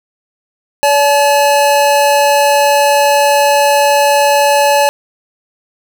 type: tone pair together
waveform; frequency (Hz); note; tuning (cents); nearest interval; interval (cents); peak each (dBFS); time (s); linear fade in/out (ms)
square; 571 / 859.2; D5 / A5; -49 / -41; perfect fifth; 708; -11; 0.83-4.89; 0
effects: none